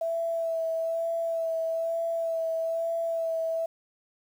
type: tone with vibrato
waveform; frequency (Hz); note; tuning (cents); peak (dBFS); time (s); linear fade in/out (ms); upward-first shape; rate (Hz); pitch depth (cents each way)
sine; 659.3; E5; 0; -26; 0.01-3.66; 5; sine; 1.1; 19
effects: 9-bit